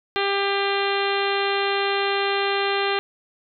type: harmonic tone with a mistuned harmonic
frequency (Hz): 397.5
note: G4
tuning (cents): +24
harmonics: 1 / 2 / 3 / 4 / 5 / 6 / 7 / 8 / 9 / 10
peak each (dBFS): -24 / -27 / -29 / -30 / -31 / -32 / -32 / -33 / -34 / -34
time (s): 0.16-2.99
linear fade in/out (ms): 0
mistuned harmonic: 10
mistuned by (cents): +49
effects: none